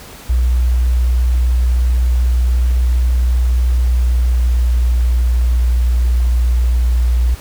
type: tone with pitch glide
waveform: sine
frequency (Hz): 61.3 to 60.35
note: B1 to B1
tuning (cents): -12 to -39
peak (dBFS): -10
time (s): 0.29-7.35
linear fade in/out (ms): 10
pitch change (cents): -27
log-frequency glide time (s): 3.98-4.75
effects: pink hiss -36 dBFS RMS until 7.4 s